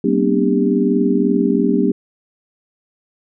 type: tone cluster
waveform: sine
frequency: 191.5 / 233.8 / 254.3 / 297.3 / 398.7 Hz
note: G3 / A#3 / C4 / D4 / G4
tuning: -40 / +5 / -49 / +21 / +29 cents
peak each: -19 dBFS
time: 0.04-1.92 s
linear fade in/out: 5 ms
effects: none